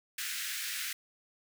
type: high-pass noise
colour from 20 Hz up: pink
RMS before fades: -37 dBFS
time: 0.18-0.93 s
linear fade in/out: 5 ms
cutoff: 1500 Hz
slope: 48 dB/octave
effects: none